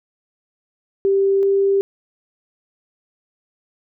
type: tone pair in turn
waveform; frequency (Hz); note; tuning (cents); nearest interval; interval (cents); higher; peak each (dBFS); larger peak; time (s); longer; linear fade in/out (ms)
sine; 392 / 394; G4 / G4; 0 / +9; unison; 9; second; -13; neither; 1.05-1.43 / 1.43-1.81; neither; 0
effects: none